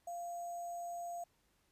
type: tone with sample-and-hold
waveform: sine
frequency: 693 Hz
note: F5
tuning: 14 cents flat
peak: -40 dBFS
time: 0.07-1.24 s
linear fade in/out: 5 ms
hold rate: 7350 Hz
effects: pink hiss -75 dBFS RMS until 1.71 s + resampled to 32000 Hz